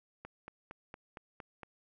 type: click train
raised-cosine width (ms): 0.5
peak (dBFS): -30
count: 7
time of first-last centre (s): 0.25-1.632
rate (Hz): 4.34
effects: none